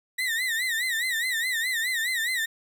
35% pulse tone with vibrato, 1916 Hz, A#6, 47 cents sharp, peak -23 dBFS, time 0.18-2.46 s, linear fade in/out 10 ms, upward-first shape sine, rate 4.8 Hz, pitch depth 130 cents each way, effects none

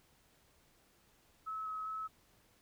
sine tone with vibrato, 1288 Hz, E6, 41 cents flat, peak -38 dBFS, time 1.46-2.08 s, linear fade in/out 20 ms, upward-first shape square, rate 2.5 Hz, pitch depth 10 cents each way, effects pink hiss -69 dBFS RMS until 2.61 s

